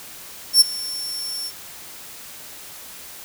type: tone with ADSR envelope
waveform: sawtooth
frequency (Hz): 5430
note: F8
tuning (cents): -50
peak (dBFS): -4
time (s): 0.53-1.52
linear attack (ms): 79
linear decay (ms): 16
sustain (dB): -20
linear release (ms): 53
effects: white hiss -39 dBFS RMS until 3.24 s